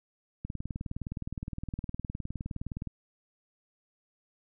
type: click train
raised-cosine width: 5 ms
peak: -23 dBFS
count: 48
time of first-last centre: 0.45-2.873 s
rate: 19.4 Hz
effects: none